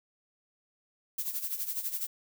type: noise with tremolo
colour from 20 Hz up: violet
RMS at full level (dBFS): -32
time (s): 1.18-2.07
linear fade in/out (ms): 5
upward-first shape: sine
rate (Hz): 12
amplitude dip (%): 70
effects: none

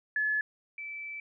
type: tone pair in turn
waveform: sine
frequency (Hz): 1715 / 2318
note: A6 / D7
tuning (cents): -45 / -23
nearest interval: perfect fourth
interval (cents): 522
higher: second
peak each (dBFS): -26 / -37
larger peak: first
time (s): 0.16-0.41 / 0.78-1.2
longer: second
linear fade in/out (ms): 2
effects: none

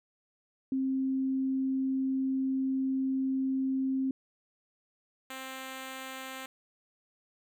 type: tone pair in turn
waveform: sine / 5% pulse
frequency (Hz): 265.2 / 263.1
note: C4 / C4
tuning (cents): +23 / +10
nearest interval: unison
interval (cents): 13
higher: first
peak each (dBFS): -27 / -28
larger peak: first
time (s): 0.72-4.11 / 5.3-6.46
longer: first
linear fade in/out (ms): 2
effects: none

